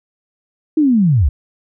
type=linear sweep; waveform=sine; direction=down; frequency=321.7 to 56.4 Hz; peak=-9 dBFS; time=0.77-1.29 s; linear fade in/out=5 ms; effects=none